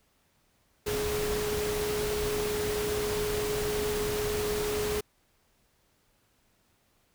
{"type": "tone in noise", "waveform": "sine", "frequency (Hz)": 420, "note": "G#4", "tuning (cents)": 19, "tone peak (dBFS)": -29, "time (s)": [0.86, 5.01], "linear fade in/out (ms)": 10, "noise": "pink", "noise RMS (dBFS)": -34, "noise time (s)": [0.86, 5.01], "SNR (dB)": 2, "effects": ["pink hiss -69 dBFS RMS until 7.14 s"]}